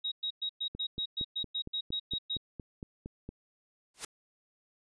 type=tone bursts; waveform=sine; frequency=3798 Hz; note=A#7; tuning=32 cents sharp; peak=-31 dBFS; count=13; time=0.04-2.374 s; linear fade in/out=10 ms; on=78 ms; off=110 ms
type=click train; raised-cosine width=3 ms; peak=-28 dBFS; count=12; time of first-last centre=0.75-3.29 s; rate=4.33 Hz
type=noise with exponential growth; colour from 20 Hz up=white; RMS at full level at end=-32 dBFS; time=3.94-4.05 s; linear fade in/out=5 ms; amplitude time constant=23 ms
effects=resampled to 22050 Hz